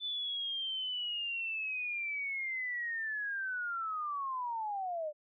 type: linear sweep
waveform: sine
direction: down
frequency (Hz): 3520 to 586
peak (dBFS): -34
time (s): 0-5.13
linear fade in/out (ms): 50
effects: none